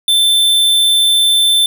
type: tone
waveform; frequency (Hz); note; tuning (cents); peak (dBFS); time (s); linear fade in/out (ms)
square; 3543; A7; +11; -9; 0.08-1.66; 2
effects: none